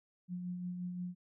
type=tone with tremolo; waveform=sine; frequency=178.9 Hz; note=F3; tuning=42 cents sharp; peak=-36 dBFS; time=0.28-1.15 s; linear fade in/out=50 ms; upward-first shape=sine; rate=5.7 Hz; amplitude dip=35%; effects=none